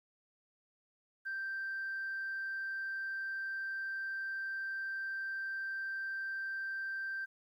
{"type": "tone", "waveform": "sine", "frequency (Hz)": 1568, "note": "G6", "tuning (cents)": 0, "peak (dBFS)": -35, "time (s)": [1.25, 7.26], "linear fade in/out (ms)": 20, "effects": ["tanh soft clip ceiling -33 dBFS", "12-bit"]}